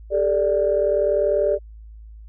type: chord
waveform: sine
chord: G suspended second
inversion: none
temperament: equal with one note detuned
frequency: 399.8 / 440 / 587.3 Hz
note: G4 / A4 / D5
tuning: +34 / 0 / 0 cents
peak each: -22 / -23 / -18 dBFS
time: 0.1-1.59 s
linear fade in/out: 50 ms
effects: tanh soft clip ceiling -8 dBFS + added 54 Hz sine -38 dBFS peak until 2.28 s